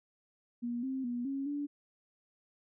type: tone with pitch steps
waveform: sine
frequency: 239.1 / 264.2 / 242 / 273.6 / 288.7 Hz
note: A#3 / C4 / B3 / C#4 / D4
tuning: +44 / +17 / -35 / -23 / -30 cents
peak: -33 dBFS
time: 0.62-1.67 s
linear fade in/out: 20 ms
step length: 210 ms
effects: none